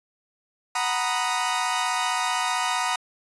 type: chord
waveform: sawtooth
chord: B major seventh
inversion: second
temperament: equal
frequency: 740 / 932.3 / 987.8 / 1244.5 Hz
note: F#5 / A#5 / B5 / D#6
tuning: 0 / 0 / 0 / 0 cents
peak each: -25 dBFS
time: 0.75-2.96 s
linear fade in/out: 5 ms
effects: resampled to 24000 Hz